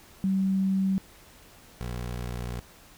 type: tone pair in turn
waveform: sine / 20% pulse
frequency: 191.8 / 60.41 Hz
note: G3 / B1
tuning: -37 / -38 cents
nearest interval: octave + minor sixth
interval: 2001 cents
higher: first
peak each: -22 / -27 dBFS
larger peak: first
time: 0.24-0.98 / 1.81-2.6 s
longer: second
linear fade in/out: 0 ms
effects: pink hiss -53 dBFS RMS until 2.97 s